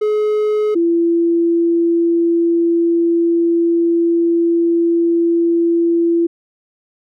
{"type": "tone pair in turn", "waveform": ["triangle", "sine"], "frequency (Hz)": [424.4, 337.8], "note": ["G#4", "E4"], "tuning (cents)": [38, 42], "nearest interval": "major third", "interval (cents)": 396, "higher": "first", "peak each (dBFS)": -11, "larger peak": "neither", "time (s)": [[0.01, 0.75], [0.75, 6.27]], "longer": "second", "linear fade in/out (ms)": 10, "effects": []}